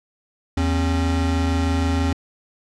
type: tone pair together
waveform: square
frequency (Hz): 81.7 / 271.4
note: E2 / C#4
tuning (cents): -15 / -36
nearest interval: octave + major sixth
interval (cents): 2079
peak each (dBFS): -20 / -24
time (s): 0.57-2.13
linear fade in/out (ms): 5
effects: low-pass 7000 Hz 12 dB/octave